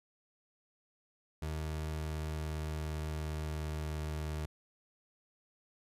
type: tone with pitch glide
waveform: 30% pulse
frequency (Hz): 77.78 to 76.89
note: D#2 to D#2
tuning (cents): 0 to -20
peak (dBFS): -33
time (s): 1.42-4.46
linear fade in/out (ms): 5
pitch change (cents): -20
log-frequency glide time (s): 1.64-3.97
effects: resampled to 32000 Hz + 12-bit